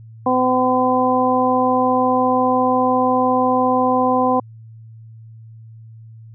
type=harmonic tone; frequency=254.3 Hz; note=C4; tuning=49 cents flat; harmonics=1 / 2 / 3 / 4; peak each=-19 / -19 / -19 / -19 dBFS; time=0.26-4.4 s; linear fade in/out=5 ms; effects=added 112 Hz sine -37 dBFS peak until 6.34 s